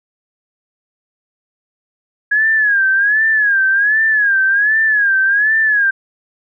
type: tone with vibrato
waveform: sine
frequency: 1661.2 Hz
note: G#6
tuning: in tune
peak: -10 dBFS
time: 2.31-5.91 s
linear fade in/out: 10 ms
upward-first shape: sine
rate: 1.3 Hz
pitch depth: 120 cents each way
effects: none